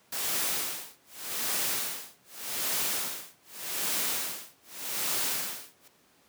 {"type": "noise with tremolo", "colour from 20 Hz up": "white", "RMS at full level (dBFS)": -29, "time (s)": [0.12, 5.88], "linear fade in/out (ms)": 5, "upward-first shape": "sine", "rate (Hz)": 0.84, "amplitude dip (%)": 100, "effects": ["pink hiss -63 dBFS RMS until 6.28 s", "high-pass 150 Hz 12 dB/octave"]}